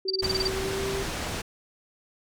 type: tone with pitch glide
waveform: sine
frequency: 379.9 to 390.8 Hz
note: F#4 to G4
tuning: +46 to -5 cents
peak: -29 dBFS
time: 0.05-1.03 s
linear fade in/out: 5 ms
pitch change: +49 cents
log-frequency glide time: 0.47-0.83 s
type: tone bursts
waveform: sine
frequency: 4639 Hz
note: D8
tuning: 22 cents flat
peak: -23 dBFS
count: 8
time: 0.08-0.476 s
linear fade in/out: 5 ms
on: 25 ms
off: 28 ms
type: low-pass noise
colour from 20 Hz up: pink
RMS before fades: -32 dBFS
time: 0.22-1.42 s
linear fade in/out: 10 ms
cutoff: 8100 Hz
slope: 12 dB/octave
effects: none